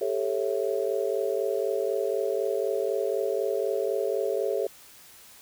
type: chord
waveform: sine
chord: A dominant seventh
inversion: third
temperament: just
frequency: 396 / 440 / 550 / 660 Hz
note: G4 / A4 / C#5 / E5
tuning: +18 / 0 / -14 / +2 cents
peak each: -29 / -29 / -30 / -34 dBFS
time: 0.01-4.67 s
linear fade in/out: 5 ms
effects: white hiss -51 dBFS RMS until 5.41 s